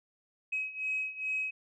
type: beating tone pair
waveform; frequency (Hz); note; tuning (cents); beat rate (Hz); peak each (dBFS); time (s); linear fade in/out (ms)
sine; 2544 / 2546.4; D#7 / D#7; +38 / +39; 2.4; -36 / -33; 0.52-1.51; 10
effects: tanh soft clip ceiling -24 dBFS